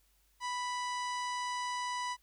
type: harmonic tone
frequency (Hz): 987.8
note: B5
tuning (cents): 0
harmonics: 1 / 2 / 3 / 4 / 5 / 6 / 7 / 8 / 9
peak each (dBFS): -35 / -42 / -47 / -49 / -49 / -50 / -56 / -57 / -54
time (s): 0.4-2.17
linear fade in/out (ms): 50
effects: added 50 Hz sine -70 dBFS peak until 2.22 s + white hiss -72 dBFS RMS until 2.22 s